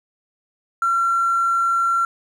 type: tone with hard clipping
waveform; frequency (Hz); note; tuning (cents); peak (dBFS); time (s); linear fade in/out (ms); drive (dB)
triangle; 1364; F6; -41; -16; 0.82-2.05; 2; 3
effects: none